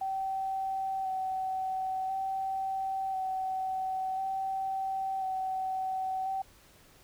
sine tone with vibrato, 764 Hz, G5, 45 cents flat, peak -30 dBFS, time 0.01-6.42 s, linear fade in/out 5 ms, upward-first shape square, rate 0.48 Hz, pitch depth 14 cents each way, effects pink hiss -59 dBFS RMS until 7.03 s

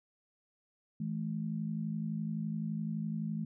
sine tone pair together, 163.1 / 214.9 Hz, E3 / A3, -18 / -41 cents, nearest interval perfect fourth, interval 477 cents, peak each -36 / -36 dBFS, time 1-3.45 s, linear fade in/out 5 ms, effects none

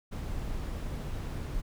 brown noise, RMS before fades -35 dBFS, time 0.11-1.62 s, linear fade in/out 20 ms, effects none

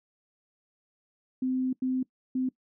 sine tone bursts at uneven times, 257.7 Hz, C4, 26 cents flat, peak -25 dBFS, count 3, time 1.42-1.73 / 1.82-2.03 / 2.35-2.49 s, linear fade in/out 5 ms, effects noise-tail reverb RT60 0.1 s tail -21 dB re dry

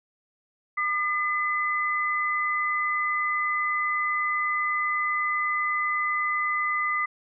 sine tone pair together, 1208 / 2020 Hz, D6 / B6, +48 / +39 cents, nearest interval major sixth, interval 891 cents, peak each -26 dBFS, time 0.77-7.06 s, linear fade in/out 10 ms, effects none

